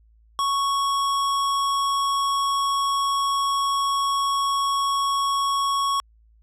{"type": "tone", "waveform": "square", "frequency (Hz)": 1108.7, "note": "C#6", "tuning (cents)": 0, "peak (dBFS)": -21, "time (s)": [0.39, 6], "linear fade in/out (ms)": 0, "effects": ["added 55 Hz sine -53 dBFS peak until 6.42 s", "low-pass 10000 Hz 12 dB/octave"]}